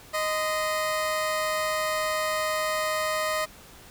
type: tone pair together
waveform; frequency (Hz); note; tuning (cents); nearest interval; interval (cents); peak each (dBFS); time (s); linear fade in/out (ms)
20% pulse; 622.3 / 1027.4; D#5 / C6; 0 / -32; major sixth; 868; -21 / -28; 0.13-3.46; 20
effects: pink hiss -49 dBFS RMS until 3.9 s